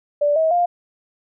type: tone with pitch steps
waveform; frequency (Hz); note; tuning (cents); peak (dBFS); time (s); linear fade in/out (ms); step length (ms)
sine; 584 / 640.5 / 702.6; D5 / E5 / F5; -10 / -50 / +10; -14; 0.21-0.66; 10; 150
effects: none